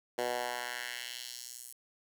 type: tone with high-pass filter sweep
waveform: 10% pulse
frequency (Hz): 122.4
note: B2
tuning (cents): -15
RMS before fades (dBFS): -39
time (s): 0.18-1.73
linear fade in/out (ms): 5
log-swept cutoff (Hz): 460 to 9800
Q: 1.4
effects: 10-bit